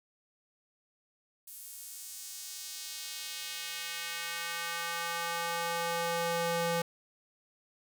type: tone with high-pass filter sweep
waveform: square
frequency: 169.2 Hz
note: E3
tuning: 45 cents sharp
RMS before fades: -36 dBFS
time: 1.47-6.82 s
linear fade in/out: 5 ms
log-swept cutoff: 11000 to 360 Hz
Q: 1
effects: none